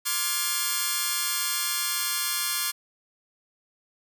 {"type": "chord", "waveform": "5% pulse", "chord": "D half-diminished seventh", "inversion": "third", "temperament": "just", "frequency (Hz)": [1057.2, 1174.7, 1409.6, 1691.5], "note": ["C6", "D6", "F6", "Ab6"], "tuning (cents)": [18, 0, 16, 31], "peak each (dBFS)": -20, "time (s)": [0.05, 2.72], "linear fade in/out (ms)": 20, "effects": []}